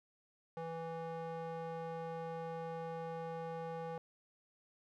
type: tone with band-pass filter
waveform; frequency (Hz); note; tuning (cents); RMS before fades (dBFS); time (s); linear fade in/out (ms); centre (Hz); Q
square; 164.81; E3; 0; -43; 0.57-3.98; 0; 660; 1.8
effects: none